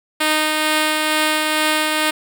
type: tone with tremolo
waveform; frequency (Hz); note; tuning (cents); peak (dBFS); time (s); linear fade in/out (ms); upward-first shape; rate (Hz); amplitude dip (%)
5% pulse; 308.7; D#4; -14; -3; 0.2-2.11; 10; triangle; 2.2; 30
effects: none